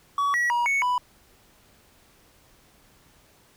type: tone with pitch steps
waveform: triangle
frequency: 1132 / 1926 / 956 / 2216 / 990 Hz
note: C#6 / B6 / A#5 / C#7 / B5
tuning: +36 / -44 / +43 / -1 / +4 cents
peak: -19 dBFS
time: 0.18-0.98 s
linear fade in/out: 2 ms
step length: 160 ms
effects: pink hiss -58 dBFS RMS until 3.56 s